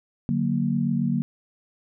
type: chord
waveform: sine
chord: D augmented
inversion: none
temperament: equal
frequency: 146.83 / 185 / 233.1 Hz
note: D3 / F#3 / A#3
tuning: 0 / 0 / 0 cents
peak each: -26 / -26 / -24 dBFS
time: 0.29-1.22 s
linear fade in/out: 0 ms
effects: none